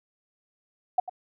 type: tone with echo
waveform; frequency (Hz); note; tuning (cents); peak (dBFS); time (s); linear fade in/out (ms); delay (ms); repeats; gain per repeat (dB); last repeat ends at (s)
sine; 734; F#5; -14; -17; 0.98-1; 5; 96; 1; -14; 1.096
effects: none